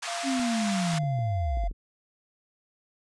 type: band-pass noise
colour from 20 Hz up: pink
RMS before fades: -35 dBFS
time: 0.02-0.99 s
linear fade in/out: 10 ms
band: 900 to 8900 Hz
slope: 24 dB/octave
type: tone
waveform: triangle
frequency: 690 Hz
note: F5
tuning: 21 cents flat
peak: -31 dBFS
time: 0.07-1.68 s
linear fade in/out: 10 ms
type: linear sweep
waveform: sine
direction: down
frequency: 277.2 to 34.65 Hz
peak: -25 dBFS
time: 0.23-1.73 s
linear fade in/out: 50 ms
type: clicks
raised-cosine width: 3 ms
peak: -33 dBFS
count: 7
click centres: 0.396 / 0.936 / 1.035 / 1.189 / 1.572 / 1.638 / 1.713 s
effects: resampled to 24000 Hz